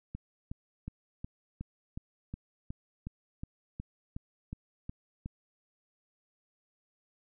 click train, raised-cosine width 5 ms, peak -26 dBFS, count 15, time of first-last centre 0.15-5.259 s, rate 2.74 Hz, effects none

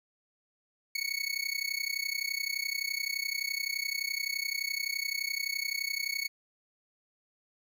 25% pulse tone with amplitude modulation, 2217 Hz, C#7, in tune, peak -24 dBFS, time 0.95-6.28 s, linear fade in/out 5 ms, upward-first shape sine, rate 31.7 Hz, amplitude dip 90%, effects none

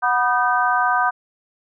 harmonic tone with a mistuned harmonic, 244.9 Hz, B3, 14 cents flat, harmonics 3 / 4 / 5 / 6, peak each -21 / -21 / -21 / -21 dBFS, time 0.02-1.11 s, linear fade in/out 20 ms, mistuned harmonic 6, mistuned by +81 cents, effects none

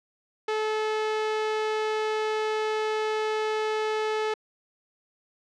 sawtooth tone, 432.5 Hz, A4, 30 cents flat, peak -21 dBFS, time 0.48-4.34 s, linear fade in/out 5 ms, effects low-pass 4000 Hz 12 dB/octave

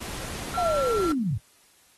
pink noise, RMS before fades -36 dBFS, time 0-1.13 s, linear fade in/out 20 ms
triangle tone, 1357 Hz, E6, 50 cents sharp, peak -27 dBFS, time 0.54-1.12 s, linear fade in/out 0 ms
sine linear sweep, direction down, 740 to 91.3 Hz, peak -22 dBFS, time 0.57-1.38 s, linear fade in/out 10 ms
effects white hiss -59 dBFS RMS until 1.97 s + AAC 32 kbps

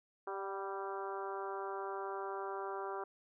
harmonic tone with a mistuned harmonic, 196 Hz, G3, in tune, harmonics 2 / 3 / 4 / 5 / 6 / 7 / 8, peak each -42 / -49 / -45 / -46 / -47 / -49 / -55 dBFS, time 0.27-3.04 s, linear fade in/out 5 ms, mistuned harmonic 4, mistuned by -25 cents, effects none

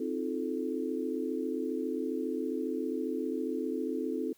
sine chord, F dominant seventh, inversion second, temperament just, 261.9 / 314.3 / 349.2 / 436.5 Hz, C4 / Eb4 / F4 / A4, +2 / +18 / 0 / -14 cents, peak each -35 / -36 / -38 / -36 dBFS, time 0-4.33 s, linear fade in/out 5 ms, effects white hiss -65 dBFS RMS until 4.37 s

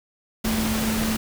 sine tone in noise, 220 Hz, A3, in tune, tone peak -23 dBFS, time 0.44-1.17 s, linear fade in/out 10 ms, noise pink, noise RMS -27 dBFS, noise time 0.44-1.17 s, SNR +1 dB, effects none

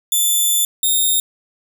5% pulse tone pair in turn, 3520 / 3677 Hz, A7 / A#7, 0 / -24 cents, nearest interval minor second, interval 76 cents, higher second, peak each -6 dBFS, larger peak neither, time 0.12-0.65 / 0.83-1.2 s, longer first, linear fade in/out 2 ms, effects none

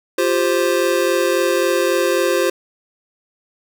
square chord, F suspended second, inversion none, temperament just, 349.2 / 392.9 / 523.8 Hz, F4 / G4 / C5, 0 / +4 / +2 cents, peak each -20 / -21 / -19 dBFS, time 0.18-2.5 s, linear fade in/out 5 ms, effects none

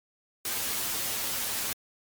white noise with comb filter, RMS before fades -31 dBFS, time 0.45-1.73 s, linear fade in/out 2 ms, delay 8.9 ms, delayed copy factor +0.75, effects MP3 96 kbps

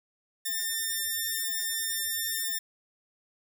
5% pulse tone, 1801 Hz, A6, 40 cents sharp, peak -18 dBFS, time 0.45-2.59 s, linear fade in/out 10 ms, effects none

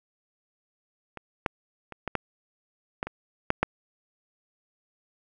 clicks, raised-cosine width 0.5 ms, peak -23 / -9 / -24 / -15 / -10 / -13 / -19 / -6 / -6 dBFS, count 9, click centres 1.173 / 1.462 / 1.923 / 2.077 / 2.153 / 3.029 / 3.07 / 3.504 / 3.63 s, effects none

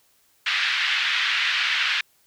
pink band-pass noise, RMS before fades -23 dBFS, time 0.46-2.01 s, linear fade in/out 5 ms, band 1600 to 3700 Hz, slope 24 dB/octave, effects white hiss -62 dBFS RMS until 2.26 s

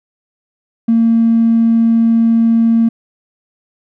triangle tone, 228.6 Hz, A#3, 34 cents flat, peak -4 dBFS, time 0.88-2.89 s, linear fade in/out 10 ms, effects tanh soft clip ceiling -5 dBFS

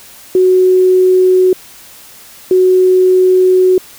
sine tone pair in turn, 370 / 370 Hz, F#4 / F#4, 0 / 0 cents, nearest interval unison, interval 0 cents, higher neither, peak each -5 dBFS, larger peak neither, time 0.35-1.53 / 2.51-3.78 s, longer second, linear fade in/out 2 ms, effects white hiss -37 dBFS RMS until 3.98 s

